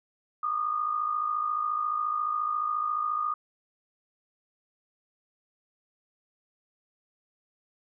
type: tone pair together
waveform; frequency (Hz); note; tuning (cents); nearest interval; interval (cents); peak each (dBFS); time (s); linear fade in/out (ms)
sine; 1174.7 / 1229; D6 / D#6; 0 / -22; minor second; 78; -33 / -27; 0.43-3.34; 5
effects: none